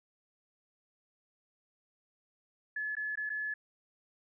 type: tone with dropouts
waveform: sine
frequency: 1714 Hz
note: A6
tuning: 46 cents flat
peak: -33 dBFS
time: 2.76-3.54 s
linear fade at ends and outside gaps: 5 ms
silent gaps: 2.953-2.967 / 3.156-3.173 / 3.294-3.3 s
effects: none